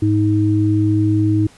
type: tone pair together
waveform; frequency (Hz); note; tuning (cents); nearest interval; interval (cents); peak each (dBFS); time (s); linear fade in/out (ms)
sine; 105.3 / 315.4; G#2 / D#4; +24 / +24; octave + perfect fifth; 1900; -15; 0.02-1.47; 5
effects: pink hiss -47 dBFS RMS until 1.57 s + resampled to 24000 Hz